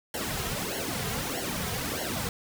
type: noise with flanger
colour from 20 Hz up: pink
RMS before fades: -32 dBFS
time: 0.14-2.29 s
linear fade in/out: 2 ms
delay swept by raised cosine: 0.81 to 3.51 ms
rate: 1.6 Hz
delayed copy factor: -1
effects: none